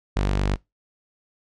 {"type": "tone", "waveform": "sawtooth", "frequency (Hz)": 49, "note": "G1", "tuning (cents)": 0, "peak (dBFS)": -16, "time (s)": [0.16, 0.56], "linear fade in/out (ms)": 10, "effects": ["noise-tail reverb RT60 0.2 s tail -23 dB re dry", "low-pass 6000 Hz 12 dB/octave"]}